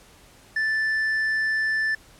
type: tone with tanh clipping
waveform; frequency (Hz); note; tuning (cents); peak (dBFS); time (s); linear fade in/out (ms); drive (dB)
sine; 1760; A6; 0; -22; 0.56-1.95; 5; 4
effects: pink hiss -52 dBFS RMS until 2.19 s + low-pass 12000 Hz 12 dB/octave